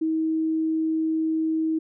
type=tone; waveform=sine; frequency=318.9 Hz; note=D#4; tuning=43 cents sharp; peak=-21 dBFS; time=0.01-1.79 s; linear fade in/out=10 ms; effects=none